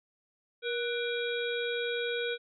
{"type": "harmonic tone with a mistuned harmonic", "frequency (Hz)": 475, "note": "A#4", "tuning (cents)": 33, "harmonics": [1, 3, 5, 7, 8], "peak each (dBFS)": [-32, -37, -39, -40, -41], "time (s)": [0.62, 2.38], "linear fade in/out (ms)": 50, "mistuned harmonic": 3, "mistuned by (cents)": 70, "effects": []}